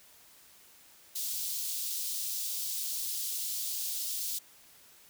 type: high-pass noise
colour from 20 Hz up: white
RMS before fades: -35 dBFS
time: 1.15-4.39 s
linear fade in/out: 10 ms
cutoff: 3600 Hz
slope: 24 dB/octave
effects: white hiss -58 dBFS RMS until 5.09 s